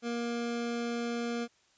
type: tone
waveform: 25% pulse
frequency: 236 Hz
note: A#3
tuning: 22 cents sharp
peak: -28 dBFS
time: 0.02-1.48 s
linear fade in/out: 50 ms
effects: white hiss -67 dBFS RMS until 1.77 s + resampled to 16000 Hz